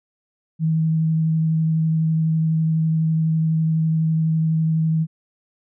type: tone with vibrato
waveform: sine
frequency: 160 Hz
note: D#3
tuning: 49 cents sharp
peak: -16 dBFS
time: 0.59-5.07 s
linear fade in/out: 50 ms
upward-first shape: triangle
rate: 12 Hz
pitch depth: 14 cents each way
effects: none